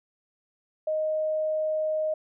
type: tone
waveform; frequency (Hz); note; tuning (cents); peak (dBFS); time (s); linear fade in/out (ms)
sine; 622.3; D#5; 0; -24; 0.87-2.14; 5
effects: none